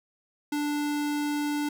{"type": "tone", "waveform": "square", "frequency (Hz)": 293.7, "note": "D4", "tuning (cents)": 0, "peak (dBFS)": -27, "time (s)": [0.52, 1.69], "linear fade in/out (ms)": 5, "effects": []}